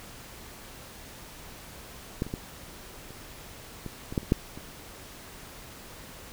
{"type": "clicks", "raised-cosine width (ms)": 3, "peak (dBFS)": [-14, -26, -18, -30, -23, -23, -12, -30, -7, -27], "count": 10, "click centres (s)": [2.221, 2.266, 2.339, 3.106, 3.863, 4.125, 4.178, 4.231, 4.321, 4.575], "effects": ["pink hiss -46 dBFS RMS until 6.32 s"]}